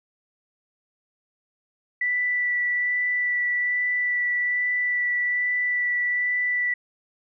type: tone with vibrato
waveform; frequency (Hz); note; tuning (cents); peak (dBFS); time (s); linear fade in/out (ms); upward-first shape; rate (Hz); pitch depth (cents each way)
sine; 1969; B6; -6; -21; 2.01-6.74; 5; sine; 1.2; 9
effects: none